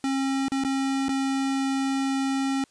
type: tone with dropouts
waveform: square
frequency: 270.2 Hz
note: C#4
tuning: 44 cents flat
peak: -24 dBFS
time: 0.04-2.64 s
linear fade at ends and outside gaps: 1 ms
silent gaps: 0.483-0.519 / 0.638-0.648 / 1.084-1.091 s
effects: white hiss -62 dBFS RMS until 2.7 s + resampled to 22050 Hz